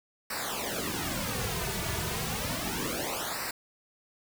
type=noise with flanger; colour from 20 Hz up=pink; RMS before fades=-33 dBFS; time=0.3-3.51 s; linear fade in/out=5 ms; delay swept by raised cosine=0.3 to 3.8 ms; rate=0.32 Hz; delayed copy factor=-0.9; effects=none